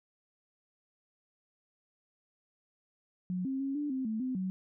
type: tone with pitch steps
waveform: sine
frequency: 181.9 / 266.8 / 272.8 / 293.2 / 262.1 / 219.5 / 256.9 / 187.2 Hz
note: F#3 / C4 / C#4 / D4 / C4 / A3 / C4 / F#3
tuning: -29 / +34 / -28 / -3 / +3 / -4 / -32 / +20 cents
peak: -31 dBFS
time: 3.3-4.5 s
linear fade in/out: 0 ms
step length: 150 ms
effects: none

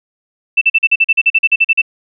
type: tone bursts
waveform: sine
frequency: 2662 Hz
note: E7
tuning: 16 cents sharp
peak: -6 dBFS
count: 15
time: 0.57-1.818 s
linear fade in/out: 10 ms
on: 44 ms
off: 42 ms
effects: none

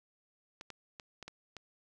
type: clicks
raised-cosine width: 0.2 ms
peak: -28 dBFS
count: 6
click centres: 0.611 / 0.703 / 0.998 / 1.227 / 1.28 / 1.567 s
effects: none

